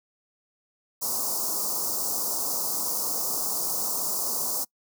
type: band-stop noise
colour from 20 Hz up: white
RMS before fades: -28 dBFS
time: 1.01-4.65 s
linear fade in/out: 20 ms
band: 1200 to 4800 Hz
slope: 48 dB/octave
effects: noise-tail reverb RT60 0.1 s tail -25 dB re dry + high-pass 200 Hz 12 dB/octave